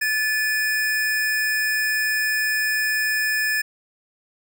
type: tone pair together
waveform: square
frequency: 1737 / 2456 Hz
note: A6 / D#7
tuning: -23 / -23 cents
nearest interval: tritone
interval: 600 cents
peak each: -21 / -29 dBFS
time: 0.01-3.62 s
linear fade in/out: 10 ms
effects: none